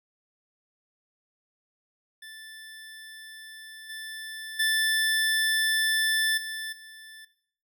25% pulse tone with level steps, 1760 Hz, A6, in tune, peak -38 / -32 / -18 / -28 / -40 dBFS, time 2.22-7.25 s, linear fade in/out 5 ms, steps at 3.89 / 4.59 / 6.37 / 6.72 s, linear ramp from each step 10 ms, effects noise-tail reverb RT60 0.6 s tail -17 dB re dry

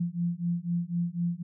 sine beating tone pair, 170.6 / 174.6 Hz, F3 / F3, -40 / 0 cents, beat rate 4 Hz, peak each -30 dBFS, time 0-1.43 s, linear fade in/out 10 ms, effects none

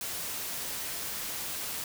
white noise, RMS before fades -36 dBFS, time 0.01-1.84 s, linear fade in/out 2 ms, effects none

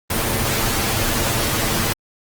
pink noise with comb filter, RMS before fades -20 dBFS, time 0.1-1.93 s, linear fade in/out 5 ms, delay 8.9 ms, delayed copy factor +0.55, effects Opus 24 kbps

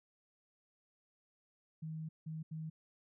sine tone bursts at uneven times, 158.3 Hz, D#3, 30 cents sharp, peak -40 dBFS, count 3, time 1.82-2.09 / 2.26-2.43 / 2.51-2.7 s, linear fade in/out 10 ms, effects none

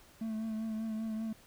triangle tone with vibrato, 220.5 Hz, A3, 4 cents sharp, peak -32 dBFS, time 0.21-1.33 s, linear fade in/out 5 ms, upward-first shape triangle, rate 5.1 Hz, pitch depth 35 cents each way, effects pink hiss -60 dBFS RMS until 1.46 s

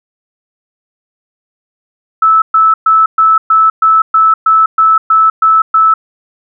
sine tone bursts, 1309 Hz, E6, 13 cents flat, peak -4 dBFS, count 12, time 2.22-5.94 s, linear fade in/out 5 ms, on 200 ms, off 120 ms, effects none

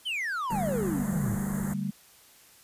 triangle exponential sweep, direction down, 3210 to 97.9 Hz, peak -27 dBFS, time 0.05-1.36 s, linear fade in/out 20 ms
pink band-stop noise, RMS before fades -38 dBFS, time 0.5-1.74 s, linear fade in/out 5 ms, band 2000 to 6500 Hz, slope 96 dB/octave
sine chord, D suspended fourth, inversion none, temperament equal with one note detuned, 146.83 / 196 / 224.9 Hz, D3 / G3 / A3, 0 / 0 / +38 cents, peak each -35 / -30 / -36 dBFS, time 0.51-1.91 s, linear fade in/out 10 ms
effects white hiss -56 dBFS RMS until 2.63 s + resampled to 32000 Hz

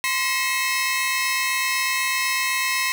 sawtooth tone cluster, 1040 / 1912 / 2148 / 2601 Hz, C6 / A#6 / C7 / E7, -11 / +43 / +45 / -24 cents, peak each -23 dBFS, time 0.04-2.92 s, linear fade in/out 0 ms, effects none

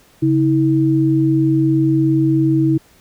sine tone pair together, 138.4 / 321.3 Hz, C#3 / E4, -2 / -44 cents, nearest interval octave + minor third, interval 1458 cents, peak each -16 / -13 dBFS, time 0.22-2.78 s, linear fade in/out 10 ms, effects pink hiss -51 dBFS RMS until 3 s

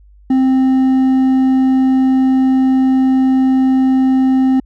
triangle tone with hard clipping, 262.1 Hz, C4, 3 cents sharp, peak -10 dBFS, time 0.3-4.6 s, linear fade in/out 5 ms, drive 7 dB, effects added 50 Hz sine -41 dBFS peak until 4.65 s

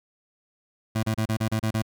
25% pulse tone bursts, 110 Hz, A2, in tune, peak -19 dBFS, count 8, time 0.95-1.823 s, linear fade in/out 10 ms, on 82 ms, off 31 ms, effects none

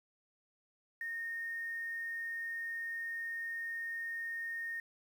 sine tone with quantisation, 1842 Hz, A#6, 21 cents flat, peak -37 dBFS, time 1.01-4.8 s, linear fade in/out 2 ms, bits 10, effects none

